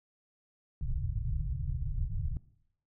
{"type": "low-pass noise", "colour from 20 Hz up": "pink", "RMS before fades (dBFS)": -33, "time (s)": [0.81, 2.37], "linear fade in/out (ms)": 2, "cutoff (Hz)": 150, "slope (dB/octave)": 96, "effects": ["noise-tail reverb RT60 0.7 s tail -18 dB re dry"]}